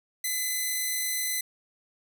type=tone; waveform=5% pulse; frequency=2019 Hz; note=B6; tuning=38 cents sharp; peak=-17 dBFS; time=0.24-1.41 s; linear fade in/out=5 ms; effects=none